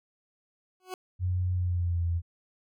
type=tone with exponential growth; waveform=20% pulse; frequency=370 Hz; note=F#4; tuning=in tune; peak=-27 dBFS; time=0.8-0.94 s; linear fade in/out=1 ms; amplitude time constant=29 ms
type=tone with pitch glide; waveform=sine; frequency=90.8 to 85.21 Hz; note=F#2 to F2; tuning=-32 to -42 cents; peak=-25 dBFS; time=1.19-2.22 s; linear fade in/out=50 ms; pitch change=-110 cents; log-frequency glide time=1.53-2.04 s
effects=none